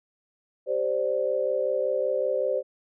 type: chord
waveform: sine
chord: G suspended fourth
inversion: none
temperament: just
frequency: 392 / 522.7 / 588 Hz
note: G4 / C5 / D5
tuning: 0 / -2 / +2 cents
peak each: -31 / -25 / -28 dBFS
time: 0.66-2.63 s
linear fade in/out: 50 ms
effects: none